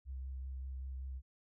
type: tone with vibrato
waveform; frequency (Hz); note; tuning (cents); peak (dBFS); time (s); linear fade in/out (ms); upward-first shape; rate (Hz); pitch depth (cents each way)
sine; 65.7; C2; +8; -40; 0.05-1.22; 50; sine; 5.2; 19
effects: none